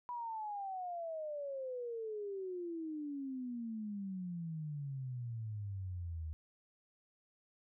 sine exponential sweep, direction down, 985 to 77 Hz, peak -39 dBFS, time 0.09-6.33 s, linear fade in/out 0 ms, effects none

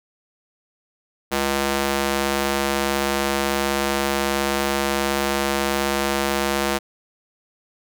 square tone with high-pass filter, 69.3 Hz, C#2, in tune, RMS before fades -22 dBFS, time 1.31-6.79 s, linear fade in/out 20 ms, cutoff 310 Hz, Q 0.53, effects none

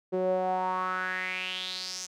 sawtooth tone with band-pass filter sweep, 184.8 Hz, F#3, 2 cents flat, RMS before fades -31 dBFS, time 0.12-2.07 s, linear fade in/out 20 ms, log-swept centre 430 to 6400 Hz, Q 5.2, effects none

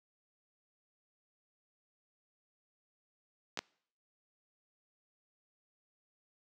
clicks, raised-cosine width 0.2 ms, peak -20 / -16 dBFS, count 2, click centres 3.574 / 3.59 s, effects noise-tail reverb RT60 0.6 s tail -25 dB re dry + high-pass 200 Hz 12 dB/octave

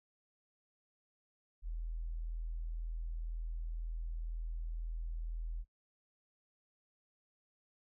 sine tone, 41 Hz, E1, 9 cents flat, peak -37 dBFS, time 1.62-5.65 s, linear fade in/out 50 ms, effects noise-tail reverb RT60 0.1 s tail -22 dB re dry

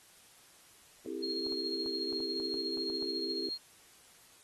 sine chord, A minor seventh, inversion first, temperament equal with one note detuned, 261.6 / 329.6 / 395.6 / 440 Hz, C4 / E4 / G4 / A4, 0 / 0 / +16 / 0 cents, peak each -44 / -40 / -39 / -45 dBFS, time 1.06-3.49 s, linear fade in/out 2 ms
sine tone with tremolo, 4252 Hz, C8, 27 cents sharp, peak -33 dBFS, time 1.22-3.58 s, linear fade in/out 20 ms, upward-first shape triangle, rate 14 Hz, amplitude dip 55%
clicks, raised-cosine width 1 ms, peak -37 dBFS, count 10, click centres 1.466 / 1.523 / 1.861 / 2.127 / 2.204 / 2.4 / 2.541 / 2.773 / 2.9 / 3.025 s
effects white hiss -60 dBFS RMS until 4.43 s + AAC 32 kbps

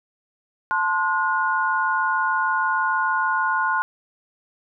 sine chord, F# diminished, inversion first, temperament equal with one note detuned, 880 / 1046.5 / 1445.3 Hz, A5 / C6 / F#6, 0 / 0 / -41 cents, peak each -25 / -23 / -22 dBFS, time 0.71-3.82 s, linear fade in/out 0 ms, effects none

